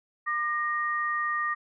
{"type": "tone pair together", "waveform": "sine", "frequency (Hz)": [1200, 1867.7], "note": ["D6", "A#6"], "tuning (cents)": [37, 3], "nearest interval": "minor sixth", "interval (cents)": 766, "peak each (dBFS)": [-28, -29], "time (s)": [0.26, 1.55], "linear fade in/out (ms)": 20, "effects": []}